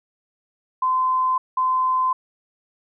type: tone pair in turn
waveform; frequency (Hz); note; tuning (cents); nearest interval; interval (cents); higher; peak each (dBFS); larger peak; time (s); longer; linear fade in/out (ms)
sine; 1029 / 1029; C6 / C6; -29 / -29; unison; 0; neither; -17; neither; 0.82-1.38 / 1.57-2.13; neither; 5
effects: none